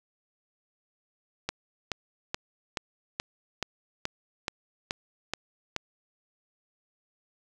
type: click train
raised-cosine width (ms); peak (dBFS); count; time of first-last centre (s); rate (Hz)
0.2; -12; 11; 1.49-5.764; 2.34
effects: none